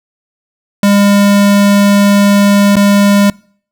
square tone with dropouts, 201.9 Hz, G#3, 49 cents flat, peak -6 dBFS, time 0.83-3.3 s, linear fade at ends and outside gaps 2 ms, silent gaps 2.757-2.766 s, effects noise-tail reverb RT60 0.5 s tail -25 dB re dry

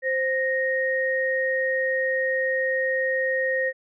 sine tone pair together, 523.3 / 1863.6 Hz, C5 / A#6, 0 / -1 cents, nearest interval octave + minor seventh, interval 2199 cents, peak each -24 dBFS, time 0.02-3.73 s, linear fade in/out 50 ms, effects none

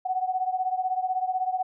sine beating tone pair, 740 / 756 Hz, F#5 / F#5, 0 / +37 cents, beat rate 16 Hz, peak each -26 / -29 dBFS, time 0.05-1.63 s, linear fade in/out 10 ms, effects none

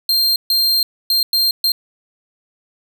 45% pulse tone bursts at uneven times, 4186 Hz, C8, in tune, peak -12 dBFS, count 5, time 0.09-0.36 / 0.5-0.83 / 1.1-1.23 / 1.33-1.51 / 1.64-1.72 s, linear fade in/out 2 ms, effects none

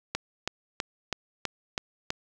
click train, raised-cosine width 0.2 ms, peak -11 dBFS, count 7, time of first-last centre 0.15-2.104 s, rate 3.07 Hz, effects none

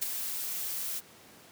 blue noise with ADSR envelope, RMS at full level -28 dBFS, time 0.01-1.01 s, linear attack 17 ms, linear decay 12 ms, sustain -7 dB, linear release 32 ms, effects pink hiss -54 dBFS RMS until 1.51 s + high-pass 150 Hz 12 dB/octave

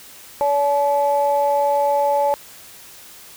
sine tone pair together, 569.9 / 860 Hz, C#5 / A5, +48 / -40 cents, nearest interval perfect fifth, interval 712 cents, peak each -17 dBFS, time 0.41-2.34 s, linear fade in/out 0 ms, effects tanh soft clip ceiling -8 dBFS + white hiss -42 dBFS RMS until 3.36 s

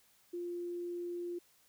sine tone, 349.2 Hz, F4, in tune, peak -37 dBFS, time 0.33-1.39 s, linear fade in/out 10 ms, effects white hiss -68 dBFS RMS until 1.68 s

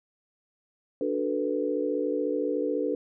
sine chord, B minor seventh, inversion first, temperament equal, 293.7 / 370 / 440 / 493.9 Hz, D4 / F#4 / A4 / B4, 0 / 0 / 0 / 0 cents, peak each -30 / -34 / -30 / -30 dBFS, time 1.01-2.95 s, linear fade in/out 2 ms, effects none

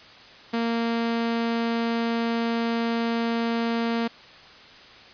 sawtooth tone, 231.4 Hz, A#3, 13 cents flat, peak -19 dBFS, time 0.53-4.08 s, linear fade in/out 10 ms, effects white hiss -47 dBFS RMS until 5.13 s + resampled to 11025 Hz

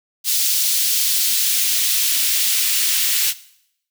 white noise with high-pass filter sweep, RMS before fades -18 dBFS, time 0.24-3.34 s, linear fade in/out 50 ms, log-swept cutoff 3900 to 2500 Hz, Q 1.1, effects noise-tail reverb RT60 0.7 s tail -17 dB re dry

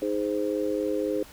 sine chord, Ab major, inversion second, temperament just, 311.5 / 415.3 / 519.1 Hz, Eb4 / Ab4 / C5, +2 / 0 / -14 cents, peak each -29 dBFS, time 0.02-1.23 s, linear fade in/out 2 ms, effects pink hiss -49 dBFS RMS until 1.32 s

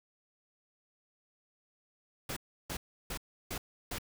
pink noise bursts, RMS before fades -38 dBFS, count 5, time 2.29-3.985 s, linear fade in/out 5 ms, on 75 ms, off 330 ms, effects none

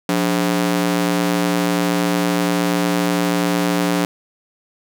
sawtooth ring-modulated tone, 234.1 Hz, A#3, 8 cents sharp, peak -9 dBFS, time 0.09-4.05 s, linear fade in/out 0 ms, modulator 56.4 Hz, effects none

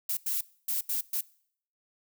violet noise bursts at uneven times, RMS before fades -30 dBFS, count 5, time 0.09-0.17 / 0.26-0.41 / 0.68-0.81 / 0.89-1.01 / 1.13-1.21 s, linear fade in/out 5 ms, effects noise-tail reverb RT60 0.6 s tail -22 dB re dry

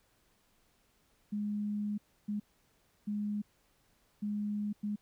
sine tone bursts at uneven times, 207.7 Hz, G#3, in tune, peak -32 dBFS, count 5, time 1.32-1.98 / 2.28-2.4 / 3.07-3.42 / 4.22-4.73 / 4.83-4.96 s, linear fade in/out 10 ms, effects pink hiss -71 dBFS RMS until 5.01 s

